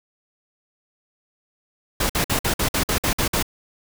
pink noise bursts, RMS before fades -21 dBFS, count 10, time 2-3.427 s, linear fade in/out 5 ms, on 95 ms, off 53 ms, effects none

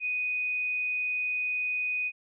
sine tone, 2489 Hz, D#7, in tune, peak -27 dBFS, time 0-2.12 s, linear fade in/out 50 ms, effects none

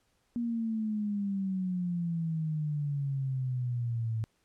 sine exponential sweep, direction down, 239.1 to 110 Hz, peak -29 dBFS, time 0.36-4.24 s, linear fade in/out 0 ms, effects pink hiss -73 dBFS RMS until 4.44 s + low-pass 11000 Hz 12 dB/octave

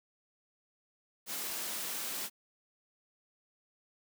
white high-pass noise, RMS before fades -38 dBFS, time 1.26-2.3 s, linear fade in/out 50 ms, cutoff 170 Hz, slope 24 dB/octave, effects none

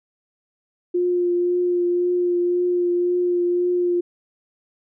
sine tone with vibrato, 353.7 Hz, F4, 22 cents sharp, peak -17 dBFS, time 0.94-4.01 s, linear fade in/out 10 ms, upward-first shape triangle, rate 1.9 Hz, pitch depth 17 cents each way, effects none

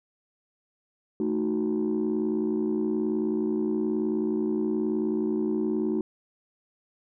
sine chord, D# diminished, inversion second, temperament equal, 220 / 311.1 / 370 Hz, A3 / D#4 / F#4, 0 / 0 / 0 cents, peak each -27 dBFS, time 1.2-6.01 s, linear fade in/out 2 ms, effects tanh soft clip ceiling -19 dBFS

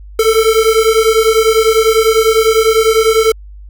square beating tone pair, 439.9 / 449.9 Hz, A4 / A4, 0 / +39 cents, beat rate 10 Hz, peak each -11 / -12 dBFS, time 0.19-3.32 s, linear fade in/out 5 ms, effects added 50 Hz sine -30 dBFS peak until 3.69 s

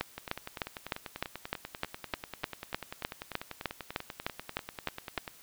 two click trains, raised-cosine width 0.3 ms, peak -22 / -14 dBFS, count 53 / 18, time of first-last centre 0.18-5.278 / 0.01-5.177 s, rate 10.2 / 3.29 Hz, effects white hiss -56 dBFS RMS until 5.42 s

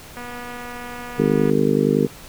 click train, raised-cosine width 0.5 ms, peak -20 dBFS, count 324, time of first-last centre 0.17-1.499 s, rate 243 Hz
harmonic tone, 50.7 Hz, G#1, 41 cents flat, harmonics 3 / 4 / 5 / 6 / 7 / 8 / 9, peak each -23 / -22 / -21 / -25 / -26 / -22 / -22 dBFS, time 1.18-2.07 s, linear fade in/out 10 ms
effects pink hiss -41 dBFS RMS until 2.28 s

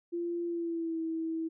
sine tone with pitch glide, 343.7 to 324.8 Hz, F4 to E4, -28 to -26 cents, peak -31 dBFS, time 0.12-1.49 s, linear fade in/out 20 ms, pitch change -98 cents, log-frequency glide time 0.46-1 s, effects none

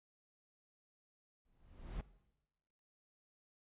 brown noise with exponential growth, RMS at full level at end -39 dBFS, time 1.45-2.01 s, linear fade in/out 1 ms, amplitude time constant 120 ms, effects noise-tail reverb RT60 1.0 s tail -18 dB re dry + resampled to 8000 Hz

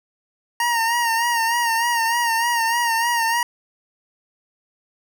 25% pulse tone with vibrato, 931 Hz, A#5, 2 cents flat, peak -14 dBFS, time 0.6-3.43 s, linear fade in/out 2 ms, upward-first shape sine, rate 3.3 Hz, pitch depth 51 cents each way, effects none

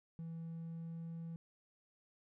triangle tone with pitch glide, 164.81 to 165.86 Hz, E3 to E3, 0 to +11 cents, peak -40 dBFS, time 0.19-1.36 s, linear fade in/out 0 ms, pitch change +11 cents, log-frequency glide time 0.35-1.09 s, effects tanh soft clip ceiling -37 dBFS

